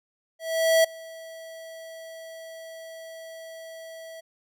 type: tone with ADSR envelope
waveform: square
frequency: 652 Hz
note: E5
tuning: 19 cents flat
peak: -16 dBFS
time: 0.39-4.21 s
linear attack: 450 ms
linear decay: 8 ms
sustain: -24 dB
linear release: 14 ms
effects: none